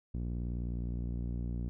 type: tone with low-pass filter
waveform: sawtooth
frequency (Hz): 59.5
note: A#1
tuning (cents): +36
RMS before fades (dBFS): -36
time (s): 0.14-1.69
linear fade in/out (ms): 0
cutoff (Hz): 240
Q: 1.2
effects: none